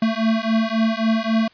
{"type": "beating tone pair", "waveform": "square", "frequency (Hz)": [221.4, 225.1], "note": ["A3", "A3"], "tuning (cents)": [11, 40], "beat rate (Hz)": 3.7, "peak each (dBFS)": -21, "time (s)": [0.02, 1.48], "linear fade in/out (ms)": 5, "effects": ["white hiss -53 dBFS RMS until 1.53 s", "resampled to 11025 Hz"]}